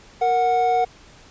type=tone pair together; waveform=triangle; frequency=466.2 / 736 Hz; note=A#4 / F#5; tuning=0 / -9 cents; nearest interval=minor sixth; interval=791 cents; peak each=-21 / -15 dBFS; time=0.21-0.85 s; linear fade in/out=10 ms; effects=pink hiss -48 dBFS RMS until 1.3 s + resampled to 16000 Hz